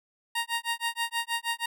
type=tone with tremolo; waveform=15% pulse; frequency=932.3 Hz; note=A#5; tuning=in tune; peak=-19 dBFS; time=0.35-1.66 s; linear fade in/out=5 ms; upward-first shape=sine; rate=6.3 Hz; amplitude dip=100%; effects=none